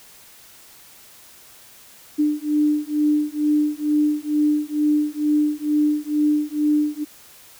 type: beating tone pair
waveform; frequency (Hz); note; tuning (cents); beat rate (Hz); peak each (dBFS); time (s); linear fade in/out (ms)
sine; 298 / 300.2; D4 / D4; +25 / +38; 2.2; -20; 2.18-7.05; 20
effects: white hiss -47 dBFS RMS until 7.59 s